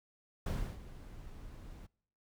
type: noise with ADSR envelope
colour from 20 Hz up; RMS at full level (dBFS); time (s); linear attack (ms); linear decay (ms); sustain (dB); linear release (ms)
brown; -33; 0.46-1.87; 5; 310; -16; 15
effects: noise-tail reverb RT60 0.7 s tail -26 dB re dry